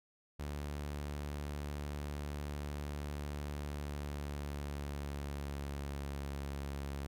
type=tone with pitch glide; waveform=sawtooth; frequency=72.9 to 70.13 Hz; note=D2 to C#2; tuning=-12 to +21 cents; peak=-35 dBFS; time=0.39-7.07 s; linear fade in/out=10 ms; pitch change=-67 cents; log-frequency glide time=3.69-6.25 s; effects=none